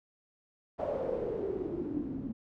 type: noise with low-pass filter sweep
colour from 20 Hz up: white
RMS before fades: -35 dBFS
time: 0.78-2.33 s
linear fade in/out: 20 ms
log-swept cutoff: 620 to 240 Hz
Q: 7.3
effects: none